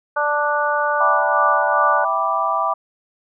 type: harmonic tone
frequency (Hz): 294.3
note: D4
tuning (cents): +4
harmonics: 2 / 3 / 4 / 5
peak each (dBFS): -22 / -22 / -22 / -22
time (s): 0.16-2.05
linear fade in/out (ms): 10
type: chord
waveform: sine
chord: E minor seventh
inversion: none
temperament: equal with one note detuned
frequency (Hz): 659.3 / 784 / 984.9 / 1174.7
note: E5 / G5 / B5 / D6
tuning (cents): 0 / 0 / -5 / 0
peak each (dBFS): -24 / -24 / -23 / -20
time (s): 1-2.74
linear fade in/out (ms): 10
effects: none